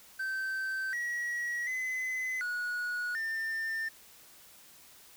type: tone with pitch steps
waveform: triangle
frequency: 1549 / 1914 / 2029 / 1458 / 1797 Hz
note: G6 / A#6 / B6 / F#6 / A6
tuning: -21 / +45 / +46 / -26 / +36 cents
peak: -30 dBFS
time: 0.19-3.89 s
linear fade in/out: 10 ms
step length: 740 ms
effects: white hiss -56 dBFS RMS until 5.16 s